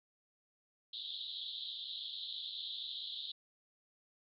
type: band-pass noise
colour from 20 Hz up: pink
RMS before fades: -44 dBFS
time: 0.93-3.32 s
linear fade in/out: 5 ms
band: 3300 to 4100 Hz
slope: 96 dB/octave
effects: none